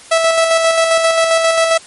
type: tone with tremolo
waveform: sawtooth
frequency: 656 Hz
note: E5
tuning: 9 cents flat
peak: -5 dBFS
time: 0.11-1.78 s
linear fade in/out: 10 ms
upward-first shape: square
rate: 7.5 Hz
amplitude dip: 35%
effects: white hiss -38 dBFS RMS until 1.86 s + MP3 48 kbps